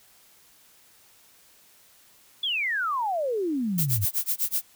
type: exponential sweep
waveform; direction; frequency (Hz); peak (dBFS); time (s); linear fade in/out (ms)
sine; down; 3496 to 93.5; -24; 2.43-4.05; 5
type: noise with tremolo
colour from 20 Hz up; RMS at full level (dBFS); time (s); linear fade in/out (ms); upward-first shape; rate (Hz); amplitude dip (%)
violet; -24; 3.78-4.62; 2; sine; 8; 100
effects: white hiss -57 dBFS RMS until 4.75 s